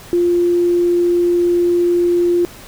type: tone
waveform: sine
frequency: 349.2 Hz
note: F4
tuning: in tune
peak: -11 dBFS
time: 0.13-2.45 s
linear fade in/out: 0 ms
effects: pink hiss -38 dBFS RMS until 2.67 s